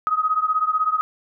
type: beating tone pair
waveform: sine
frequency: 1255 / 1271 Hz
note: D#6 / D#6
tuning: +15 / +36 cents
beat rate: 16 Hz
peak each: -20 / -22 dBFS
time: 0.07-1.01 s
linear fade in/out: 0 ms
effects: none